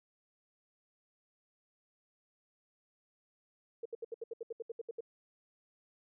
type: tone bursts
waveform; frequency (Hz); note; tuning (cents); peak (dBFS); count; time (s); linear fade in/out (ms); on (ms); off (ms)
sine; 459.7; A#4; -24; -37; 13; 3.83-5.007; 5; 25; 71
effects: none